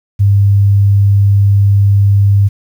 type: tone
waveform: sine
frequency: 100 Hz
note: G2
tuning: 35 cents sharp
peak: -5 dBFS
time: 0.19-2.49 s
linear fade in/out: 20 ms
effects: 7-bit